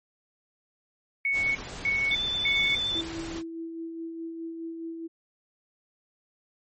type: tone bursts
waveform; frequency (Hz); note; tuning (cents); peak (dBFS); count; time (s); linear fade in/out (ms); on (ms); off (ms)
sine; 2217; C#7; 0; -23; 3; 1.25-2.75; 2; 300; 300
type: noise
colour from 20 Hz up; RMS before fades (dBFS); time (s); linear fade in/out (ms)
pink; -39; 1.32-3.43; 50
type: tone with vibrato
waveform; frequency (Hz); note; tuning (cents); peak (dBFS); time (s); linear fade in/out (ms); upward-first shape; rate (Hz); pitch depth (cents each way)
sine; 3520; A7; 0; -26; 2.11-3.01; 2; triangle; 9.4; 18
type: tone with tremolo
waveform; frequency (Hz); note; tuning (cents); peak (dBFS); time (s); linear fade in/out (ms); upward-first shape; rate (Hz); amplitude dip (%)
sine; 329.6; E4; 0; -32; 2.94-5.08; 20; sine; 4.8; 35
effects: MP3 32 kbps